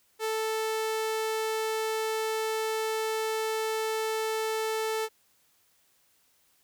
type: tone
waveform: sawtooth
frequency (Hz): 440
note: A4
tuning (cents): 0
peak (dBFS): -24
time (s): 0.19-5.09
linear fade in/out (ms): 50
effects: white hiss -67 dBFS RMS until 6.63 s